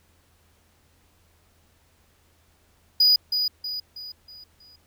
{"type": "tone with echo", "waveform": "triangle", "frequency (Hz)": 4930, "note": "D#8", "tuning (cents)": -17, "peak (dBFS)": -13, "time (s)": [3, 3.16], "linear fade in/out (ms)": 5, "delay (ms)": 320, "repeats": 5, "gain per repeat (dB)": -7, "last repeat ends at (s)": 4.76, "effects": ["added 82 Hz sine -63 dBFS peak until 4.86 s", "pink hiss -63 dBFS RMS until 4.86 s"]}